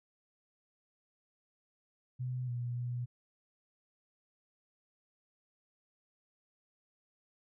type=tone with pitch steps; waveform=sine; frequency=126.2 / 121.2 / 122.2 Hz; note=B2 / B2 / B2; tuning=+38 / -32 / -18 cents; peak=-34 dBFS; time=2.19-3.06 s; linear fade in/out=20 ms; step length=290 ms; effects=none